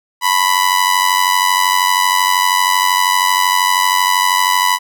sawtooth tone with amplitude modulation, 991 Hz, B5, 6 cents sharp, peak -4 dBFS, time 0.21-4.79 s, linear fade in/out 50 ms, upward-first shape sine, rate 92.8 Hz, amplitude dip 75%, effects none

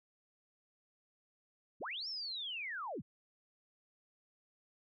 sine linear two-way sweep, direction up then down, 69.3 to 5500 to 69.3 Hz, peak -39 dBFS, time 1.8-3.02 s, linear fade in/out 20 ms, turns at 2.08 s, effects none

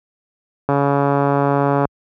click train, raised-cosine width 1 ms, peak -3 dBFS, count 165, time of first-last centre 0.69-1.853 s, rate 141 Hz, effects high-pass 60 Hz 12 dB/octave

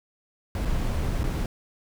brown noise with dropouts, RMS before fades -26 dBFS, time 0.55-1.46 s, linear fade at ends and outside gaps 1 ms, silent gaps 0.651-0.655 / 1.233-1.24 s, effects none

